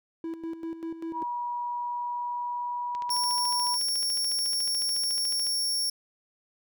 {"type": "tone with tremolo", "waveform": "triangle", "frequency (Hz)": 328.6, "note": "E4", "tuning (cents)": -5, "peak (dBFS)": -29, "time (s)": [0.24, 1.23], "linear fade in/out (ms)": 2, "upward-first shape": "square", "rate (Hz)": 5.1, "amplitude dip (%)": 65}
{"type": "tone with pitch glide", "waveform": "sine", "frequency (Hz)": [964, 970.1], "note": ["B5", "B5"], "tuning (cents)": [-42, -31], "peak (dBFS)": -29, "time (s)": [1.12, 3.78], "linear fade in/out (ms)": 50, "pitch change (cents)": 11, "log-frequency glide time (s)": [1.6, 2.88]}
{"type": "click train", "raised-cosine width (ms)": 0.2, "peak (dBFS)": -26, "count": 36, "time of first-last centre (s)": [2.95, 5.468], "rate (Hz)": 13.9}
{"type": "tone", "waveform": "sawtooth", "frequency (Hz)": 5490, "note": "F8", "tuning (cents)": -31, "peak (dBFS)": -23, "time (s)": [3.1, 5.9], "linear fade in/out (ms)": 5}
{"effects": []}